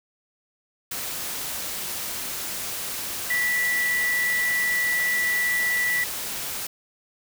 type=tone in noise; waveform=sine; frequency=1961 Hz; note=B6; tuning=13 cents flat; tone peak=-21 dBFS; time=3.3-6.04 s; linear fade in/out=5 ms; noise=white; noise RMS=-31 dBFS; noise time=0.91-6.67 s; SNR=+7 dB; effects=none